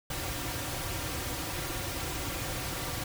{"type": "noise with comb filter", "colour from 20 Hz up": "pink", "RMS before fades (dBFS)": -35, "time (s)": [0.1, 3.04], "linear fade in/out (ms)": 5, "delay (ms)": 4.7, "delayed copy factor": -0.7, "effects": []}